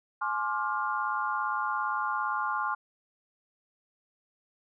sine chord, D half-diminished seventh, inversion second, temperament just, 845.8 / 1057.2 / 1174.7 / 1409.6 Hz, Ab5 / C6 / D6 / F6, +31 / +18 / 0 / +16 cents, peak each -34 / -32 / -34 / -33 dBFS, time 0.21-2.75 s, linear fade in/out 10 ms, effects none

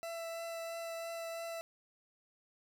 40% pulse tone with vibrato, 666 Hz, E5, 18 cents sharp, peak -39 dBFS, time 0.03-1.61 s, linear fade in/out 0 ms, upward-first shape triangle, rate 3 Hz, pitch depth 12 cents each way, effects none

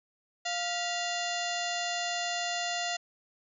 harmonic tone with a mistuned harmonic, 698.5 Hz, F5, in tune, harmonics 1 / 2 / 3 / 4 / 5 / 6 / 7 / 8 / 9 / 10, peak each -34 / -42 / -38 / -38 / -41 / -40 / -43 / -49 / -45 / -41 dBFS, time 0.45-2.97 s, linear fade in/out 10 ms, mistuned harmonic 3, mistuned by -130 cents, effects none

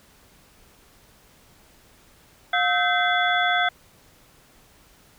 sine tone cluster, 713 / 1297 / 1545 / 2051 / 3427 Hz, F5 / E6 / G6 / C7 / A7, +36 / -28 / -26 / -35 / -46 cents, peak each -23 / -28 / -23 / -27 / -27 dBFS, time 2.53-3.69 s, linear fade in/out 5 ms, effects pink hiss -55 dBFS RMS until 5.18 s

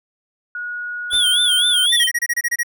sine tone, 1452 Hz, F#6, 33 cents flat, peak -24 dBFS, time 0.55-1.86 s, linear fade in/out 2 ms
square tone with vibrato, 3322 Hz, G#7, in tune, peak -14 dBFS, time 1.1-2.1 s, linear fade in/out 50 ms, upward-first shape sine, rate 3.9 Hz, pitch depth 120 cents each way
pink noise with exponential decay, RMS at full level -34 dBFS, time 1.13-1.35 s, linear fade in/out 0 ms, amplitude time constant 47 ms
square tone bursts, 1900 Hz, A#6, 33 cents sharp, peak -17 dBFS, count 10, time 1.92-2.633 s, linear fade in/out 10 ms, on 47 ms, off 27 ms
effects none

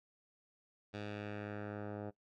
10% pulse tone with low-pass filter sweep, 103.83 Hz, G#2, in tune, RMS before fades -44 dBFS, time 0.93-2.11 s, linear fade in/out 20 ms, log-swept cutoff 3900 to 870 Hz, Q 1.3, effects noise-tail reverb RT60 0.1 s tail -18 dB re dry

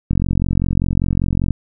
click train, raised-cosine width 5 ms, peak -5 dBFS, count 64, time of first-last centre 0.11-1.507 s, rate 45.1 Hz, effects none

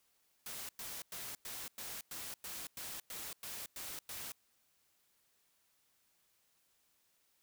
white noise bursts, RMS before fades -45 dBFS, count 12, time 0.46-4.32 s, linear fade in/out 2 ms, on 230 ms, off 100 ms, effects white hiss -75 dBFS RMS until 7.42 s

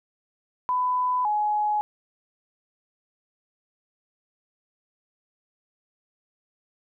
sine tone pair in turn, 1000 / 840.9 Hz, B5 / G#5, +21 / +21 cents, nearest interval minor third, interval 300 cents, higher first, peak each -21 dBFS, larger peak neither, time 0.69-1.25 / 1.25-1.81 s, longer neither, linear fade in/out 0 ms, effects none

